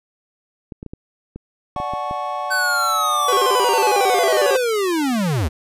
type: clicks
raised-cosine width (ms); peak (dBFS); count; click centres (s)
3; -19; 9; 0.722 / 0.829 / 0.863 / 0.935 / 1.36 / 1.763 / 1.801 / 1.936 / 2.111
type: chord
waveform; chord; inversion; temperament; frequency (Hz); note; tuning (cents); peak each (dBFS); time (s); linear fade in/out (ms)
triangle; D major seventh; none; equal with one note detuned; 587.3 / 740 / 858.9 / 1108.7; D5 / F#5 / A5 / C#6; 0 / 0 / -42 / 0; -28 / -25 / -28 / -25; 1.76-4.56; 2
type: linear sweep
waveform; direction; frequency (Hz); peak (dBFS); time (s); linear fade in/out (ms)
square; down; 1529 to 65.41; -18; 2.5-5.49; 20
type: tone with vibrato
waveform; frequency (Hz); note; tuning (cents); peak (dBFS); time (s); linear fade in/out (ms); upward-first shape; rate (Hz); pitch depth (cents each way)
45% pulse; 443.7; A4; +14; -18; 3.28-4.57; 5; square; 11; 200
effects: resampled to 32000 Hz